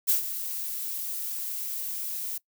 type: noise with ADSR envelope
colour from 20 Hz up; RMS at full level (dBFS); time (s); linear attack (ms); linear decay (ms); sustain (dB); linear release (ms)
violet; -21; 0.07-2.38; 26; 120; -12; 6
effects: noise-tail reverb RT60 0.1 s tail -22 dB re dry